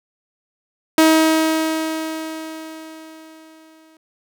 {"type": "tone with exponential decay", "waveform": "sawtooth", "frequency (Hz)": 318.2, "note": "D#4", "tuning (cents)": 39, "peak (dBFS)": -5, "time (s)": [0.98, 3.97], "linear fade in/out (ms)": 2, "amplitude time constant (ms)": 650, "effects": []}